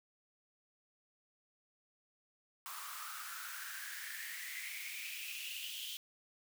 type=noise with high-pass filter sweep; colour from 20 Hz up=white; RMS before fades=-45 dBFS; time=2.66-5.97 s; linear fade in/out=0 ms; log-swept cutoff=1100 to 3200 Hz; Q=7.1; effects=none